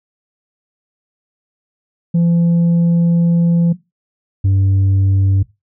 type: tone pair in turn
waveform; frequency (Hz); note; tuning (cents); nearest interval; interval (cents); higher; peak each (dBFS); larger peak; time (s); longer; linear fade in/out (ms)
sine; 170.1 / 96.99; F3 / G2; -45 / -18; minor seventh; 973; first; -7; neither; 2.14-3.73 / 4.44-5.43; first; 10
effects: noise-tail reverb RT60 0.2 s tail -17 dB re dry + tanh soft clip ceiling -9 dBFS

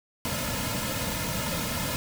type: noise with comb filter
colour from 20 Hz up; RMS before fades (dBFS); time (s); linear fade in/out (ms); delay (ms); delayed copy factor
pink; -30; 0.25-1.96; 0; 2.6; -0.8
effects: none

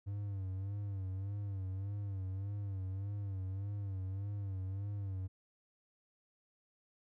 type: tone with vibrato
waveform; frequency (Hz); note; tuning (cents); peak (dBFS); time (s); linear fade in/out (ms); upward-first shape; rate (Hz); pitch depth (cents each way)
triangle; 98; G2; 0; -35; 0.06-5.28; 20; sine; 1.7; 76
effects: none

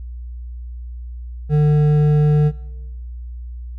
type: tone with hard clipping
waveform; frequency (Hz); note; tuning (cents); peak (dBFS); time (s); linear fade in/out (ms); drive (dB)
triangle; 149.5; D3; +31; -13; 1.49-2.52; 50; 11
effects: noise-tail reverb RT60 1.0 s tail -21 dB re dry + added 60 Hz sine -28 dBFS peak until 3.78 s

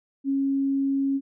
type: tone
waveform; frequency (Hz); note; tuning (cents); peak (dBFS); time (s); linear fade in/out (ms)
sine; 273.9; C#4; -21; -21; 0.24-1.21; 50
effects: none

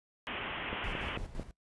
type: low-pass noise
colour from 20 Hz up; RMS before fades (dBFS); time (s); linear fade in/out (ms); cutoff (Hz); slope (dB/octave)
white; -39; 0.27-1.17; 0; 3200; 96
type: click train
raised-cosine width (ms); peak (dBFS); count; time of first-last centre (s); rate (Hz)
2; -24; 4; 0.73-1.397; 4.5
type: noise with tremolo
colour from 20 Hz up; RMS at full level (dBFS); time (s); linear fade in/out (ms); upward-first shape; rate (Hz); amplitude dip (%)
brown; -40; 0.84-1.51; 0; square; 5.9; 60
effects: noise-tail reverb RT60 0.1 s tail -19 dB re dry + resampled to 24000 Hz

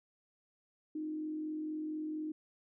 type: tone with frequency modulation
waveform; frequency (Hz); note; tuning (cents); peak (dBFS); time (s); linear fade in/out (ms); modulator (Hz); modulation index
sine; 309.2; D#4; -11; -36; 0.95-2.32; 5; 44.3; 0.31
effects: none

